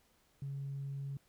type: tone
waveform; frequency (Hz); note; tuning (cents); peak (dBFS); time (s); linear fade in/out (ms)
sine; 138.59; C#3; 0; -37; 0.42-1.17; 2
effects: tanh soft clip ceiling -34 dBFS + pink hiss -71 dBFS RMS until 1.28 s